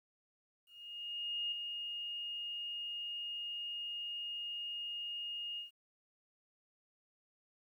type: tone with ADSR envelope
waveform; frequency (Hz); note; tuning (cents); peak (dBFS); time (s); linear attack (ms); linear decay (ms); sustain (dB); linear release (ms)
sine; 2849; F7; +34; -34; 0.66-5.71; 860; 4; -5; 130
effects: 12-bit